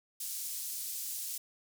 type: band-pass noise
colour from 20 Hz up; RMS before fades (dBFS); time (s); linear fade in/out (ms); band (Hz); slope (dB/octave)
white; -39; 0.2-1.38; 5; 5800 to 16000; 12
effects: none